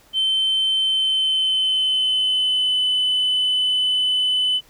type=tone with pitch glide; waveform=sine; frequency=3090 to 3012 Hz; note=G7 to F#7; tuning=-26 to +30 cents; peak=-15 dBFS; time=0.13-4.61 s; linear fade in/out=50 ms; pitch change=-44 cents; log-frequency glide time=0.79-2.82 s; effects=tanh soft clip ceiling -14 dBFS + pink hiss -53 dBFS RMS until 4.69 s